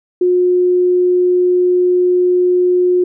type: tone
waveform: sine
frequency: 360 Hz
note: F#4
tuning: 47 cents flat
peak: -9 dBFS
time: 0.21-3.04 s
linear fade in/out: 5 ms
effects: none